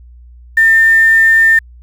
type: tone with quantisation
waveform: sine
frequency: 1802 Hz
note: A6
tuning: 41 cents sharp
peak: -5 dBFS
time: 0.57-1.59 s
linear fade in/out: 5 ms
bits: 5
effects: added 60 Hz sine -35 dBFS peak until 1.82 s